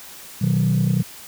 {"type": "chord", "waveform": "sine", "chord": "B major", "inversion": "none", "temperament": "equal with one note detuned", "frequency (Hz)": [123.47, 155.56, 185.85], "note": ["B2", "D#3", "F#3"], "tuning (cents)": [0, 0, 8], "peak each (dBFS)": -19, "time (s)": [0.41, 1.03], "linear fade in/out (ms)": 10, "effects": ["tanh soft clip ceiling -11 dBFS", "white hiss -40 dBFS RMS until 1.27 s"]}